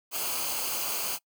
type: noise with comb filter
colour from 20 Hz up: white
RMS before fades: -31 dBFS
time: 0.11-1.19 s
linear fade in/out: 50 ms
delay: 0.54 ms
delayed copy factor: -0.65
effects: noise-tail reverb RT60 0.1 s tail -24 dB re dry